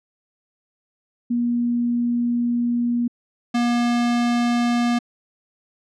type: tone pair in turn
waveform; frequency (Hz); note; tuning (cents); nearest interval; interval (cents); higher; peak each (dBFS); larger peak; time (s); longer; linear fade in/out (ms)
sine / square; 239.2 / 239.2; A#3 / A#3; +45 / +45; unison; 0; neither; -18 / -18; neither; 1.3-3.08 / 3.54-4.99; first; 10
effects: low-pass 6000 Hz 12 dB/octave